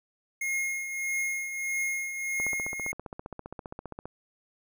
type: tone with tremolo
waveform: square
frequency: 2149 Hz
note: C7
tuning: 46 cents sharp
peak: -27 dBFS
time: 0.41-2.92 s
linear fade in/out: 5 ms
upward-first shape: triangle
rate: 1.6 Hz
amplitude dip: 60%
type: click train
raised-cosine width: 1 ms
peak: -24 dBFS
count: 26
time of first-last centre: 2.4-4.056 s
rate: 15.1 Hz
effects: none

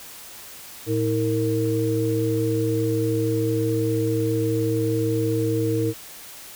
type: tone cluster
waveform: sine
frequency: 113.1 / 319.5 / 460.2 Hz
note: A2 / D#4 / A#4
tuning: +48 / +46 / -22 cents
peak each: -24 dBFS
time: 0.86-5.94 s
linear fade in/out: 50 ms
effects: white hiss -41 dBFS RMS until 6.55 s

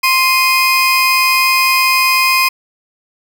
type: tone pair together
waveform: 30% pulse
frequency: 1049.8 / 2489 Hz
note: C6 / D#7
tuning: +5 / 0 cents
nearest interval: octave + minor third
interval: 1495 cents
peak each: -10 dBFS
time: 0.03-2.49 s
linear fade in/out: 10 ms
effects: none

